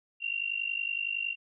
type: tone with amplitude modulation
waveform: sine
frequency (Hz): 2759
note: F7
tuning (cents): -22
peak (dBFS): -26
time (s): 0.2-1.36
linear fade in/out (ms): 50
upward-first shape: sine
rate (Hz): 50.8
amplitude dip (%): 85
effects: none